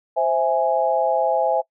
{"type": "chord", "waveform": "sine", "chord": "C augmented", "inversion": "none", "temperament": "equal", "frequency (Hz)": [523.3, 659.3, 830.6], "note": ["C5", "E5", "G#5"], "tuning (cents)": [0, 0, 0], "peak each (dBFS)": [-22, -20, -21], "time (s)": [0.16, 1.62], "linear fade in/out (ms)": 20, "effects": ["noise-tail reverb RT60 0.1 s tail -23 dB re dry"]}